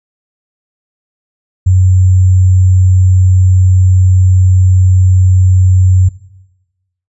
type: tone with sample-and-hold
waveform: sine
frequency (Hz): 92.5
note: F#2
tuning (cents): 0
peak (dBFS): -4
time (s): 1.66-6.09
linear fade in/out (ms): 10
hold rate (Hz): 7350
effects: noise-tail reverb RT60 1.0 s tail -18 dB re dry + resampled to 24000 Hz